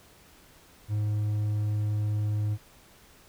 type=tone; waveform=triangle; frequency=105.3 Hz; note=G#2; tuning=24 cents sharp; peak=-23 dBFS; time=0.88-2.58 s; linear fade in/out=50 ms; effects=pink hiss -56 dBFS RMS until 3.28 s